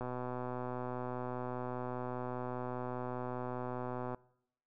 click train, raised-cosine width 1 ms, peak -26 dBFS, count 518, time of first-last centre 0.01-4.146 s, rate 125 Hz, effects noise-tail reverb RT60 0.8 s tail -24 dB re dry

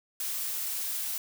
blue noise, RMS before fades -33 dBFS, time 0.2-1.18 s, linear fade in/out 2 ms, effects none

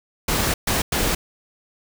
pink noise bursts at uneven times, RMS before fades -21 dBFS, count 3, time 0.28-0.54 / 0.67-0.82 / 0.92-1.15 s, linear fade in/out 5 ms, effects none

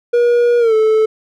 triangle tone with pitch glide, 479 to 436.7 Hz, A#4 to A4, +47 to -13 cents, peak -7 dBFS, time 0.13-1.06 s, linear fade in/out 10 ms, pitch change -160 cents, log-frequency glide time 0.59-0.74 s, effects none

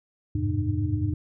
sine tone cluster, 85.1 / 96.9 / 105.4 / 131 / 302.6 Hz, F2 / G2 / G#2 / C3 / D#4, -44 / -20 / +26 / +2 / -48 cents, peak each -29 / -31 / -27 / -33 / -30 dBFS, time 0.35-1.14 s, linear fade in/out 5 ms, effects none

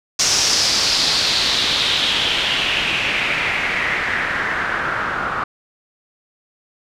white noise with low-pass filter sweep, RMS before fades -19 dBFS, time 0.19-5.44 s, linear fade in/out 5 ms, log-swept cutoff 5900 to 1300 Hz, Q 3.5, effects none

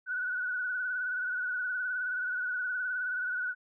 sine tone with vibrato, 1480 Hz, F#6, in tune, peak -30 dBFS, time 0.06-3.55 s, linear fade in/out 50 ms, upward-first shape sine, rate 19 Hz, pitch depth 48 cents each way, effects none

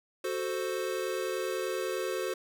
square chord, F# diminished, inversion none, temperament equal, 370 / 440 / 523.3 Hz, F#4 / A4 / C5, 0 / 0 / 0 cents, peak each -35 / -37 / -36 dBFS, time 0.24-2.34 s, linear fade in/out 5 ms, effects none

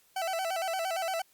40% pulse tone with vibrato, 710 Hz, F5, 28 cents sharp, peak -29 dBFS, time 0.16-1.22 s, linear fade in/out 5 ms, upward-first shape square, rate 8.7 Hz, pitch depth 120 cents each way, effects white hiss -65 dBFS RMS until 1.33 s + Opus 48 kbps

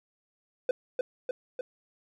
triangle tone with echo, 504 Hz, B4, 35 cents sharp, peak -20 dBFS, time 0.69-0.71 s, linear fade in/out 2 ms, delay 300 ms, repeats 3, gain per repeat -3 dB, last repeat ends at 1.61 s, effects none

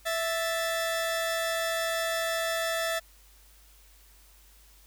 sawtooth tone pair together, 659.3 / 1760.1 Hz, E5 / A6, 0 / 0 cents, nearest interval octave + perfect fourth, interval 1700 cents, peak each -25 / -29 dBFS, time 0.05-3 s, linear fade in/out 20 ms, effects added 50 Hz sine -56 dBFS peak until 4.86 s + white hiss -59 dBFS RMS until 4.86 s

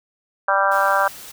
harmonic tone, 196 Hz, G3, in tune, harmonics 3 / 4 / 5 / 6 / 7 / 8, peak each -22 / -22 / -22 / -22 / -22 / -22 dBFS, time 0.48-1.08 s, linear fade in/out 5 ms
white noise, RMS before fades -38 dBFS, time 0.71-1.32 s, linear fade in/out 10 ms
effects none

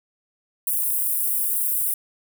white high-pass noise, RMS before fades -23 dBFS, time 0.67-1.94 s, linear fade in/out 2 ms, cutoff 9100 Hz, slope 48 dB/octave, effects none

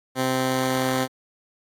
10% pulse tone pair together, 130 / 260 Hz, C3 / C4, -11 / -11 cents, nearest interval octave, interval 1200 cents, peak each -17 / -18 dBFS, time 0.15-1.08 s, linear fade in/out 50 ms, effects AAC 64 kbps

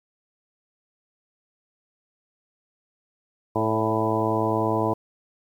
harmonic tone with a mistuned harmonic, 110 Hz, A2, in tune, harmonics 1 / 2 / 3 / 4 / 5 / 6 / 7 / 8 / 9, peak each -29 / -31 / -27 / -28 / -31 / -29 / -32 / -32 / -28 dBFS, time 3.55-4.94 s, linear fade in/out 10 ms, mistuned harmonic 5, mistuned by +22 cents, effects 9-bit

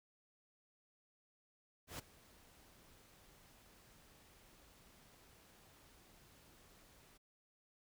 pink noise with ADSR envelope, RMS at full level -45 dBFS, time 1.87-7.18 s, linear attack 120 ms, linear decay 11 ms, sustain -20 dB, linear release 14 ms, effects none

